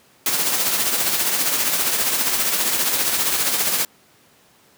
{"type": "noise with tremolo", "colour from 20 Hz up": "white", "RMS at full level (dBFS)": -18, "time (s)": [0.26, 3.85], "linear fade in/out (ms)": 2, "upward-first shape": "triangle", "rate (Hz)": 15, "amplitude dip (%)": 50, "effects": ["pink hiss -54 dBFS RMS until 4.77 s", "high-pass 150 Hz 12 dB/octave"]}